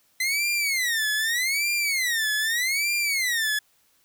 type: tone with vibrato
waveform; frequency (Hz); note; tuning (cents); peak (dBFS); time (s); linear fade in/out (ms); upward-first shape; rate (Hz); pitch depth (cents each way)
sawtooth; 2022; B6; +40; -19; 0.2-3.59; 5; sine; 0.82; 290
effects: white hiss -64 dBFS RMS until 4.04 s